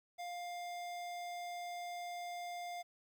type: tone with notch filter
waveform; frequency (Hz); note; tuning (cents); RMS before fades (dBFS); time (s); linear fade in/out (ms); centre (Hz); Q
square; 703; F5; +11; -44; 0.18-2.83; 20; 11000; 1.7
effects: 12-bit